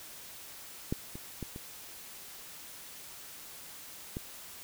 clicks, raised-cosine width 3 ms, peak -17 / -29 / -24 / -29 / -23 dBFS, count 5, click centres 0.925 / 1.155 / 1.427 / 1.561 / 4.169 s, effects white hiss -48 dBFS RMS until 4.63 s

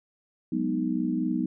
sine chord, G# minor seventh, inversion third, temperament equal, 185 / 207.7 / 246.9 / 311.1 Hz, F#3 / G#3 / B3 / D#4, 0 / 0 / 0 / 0 cents, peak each -31 / -34 / -28 / -29 dBFS, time 0.52-1.46 s, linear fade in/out 5 ms, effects none

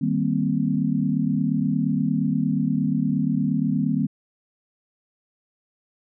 sine chord, C minor seventh, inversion first, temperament equal, 155.56 / 196 / 233.1 / 261.6 Hz, Eb3 / G3 / Bb3 / C4, 0 / 0 / 0 / 0 cents, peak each -25 dBFS, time 0.01-4.07 s, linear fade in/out 10 ms, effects none

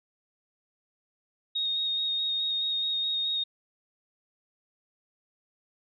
sine tone with vibrato, 3729 Hz, A#7, in tune, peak -26 dBFS, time 1.55-3.44 s, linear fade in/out 10 ms, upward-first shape square, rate 4.7 Hz, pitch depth 12 cents each way, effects none

